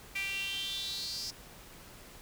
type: tone with high-pass filter sweep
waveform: sawtooth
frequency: 392 Hz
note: G4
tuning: in tune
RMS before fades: -37 dBFS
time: 0.15-1.31 s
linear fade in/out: 10 ms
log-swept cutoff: 2300 to 5200 Hz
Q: 7.6
effects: pink hiss -52 dBFS RMS until 2.21 s